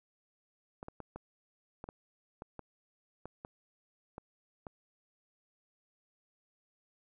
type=clicks; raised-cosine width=1 ms; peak=-29 dBFS; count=12; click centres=0.829 / 0.884 / 1.003 / 1.16 / 1.841 / 1.889 / 2.421 / 2.593 / 3.256 / 3.449 / 4.181 / 4.668 s; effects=none